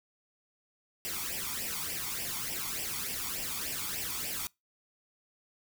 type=noise with flanger; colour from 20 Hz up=white; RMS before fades=-36 dBFS; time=1.05-4.47 s; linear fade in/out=0 ms; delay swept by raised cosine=0.37 to 0.91 ms; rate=3.4 Hz; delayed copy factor=+0.7; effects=noise-tail reverb RT60 0.2 s tail -24 dB re dry